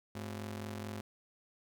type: ring-modulated tone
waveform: sawtooth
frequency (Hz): 155.56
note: D#3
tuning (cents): 0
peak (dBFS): -33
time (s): 0.15-1.01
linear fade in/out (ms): 5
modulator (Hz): 55.5
effects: none